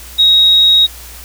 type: tone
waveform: sine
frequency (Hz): 3783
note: A#7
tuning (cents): +25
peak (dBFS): -5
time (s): 0.18-0.87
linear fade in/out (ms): 20
effects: added 60 Hz sine -34 dBFS peak until 1.24 s + white hiss -34 dBFS RMS until 1.24 s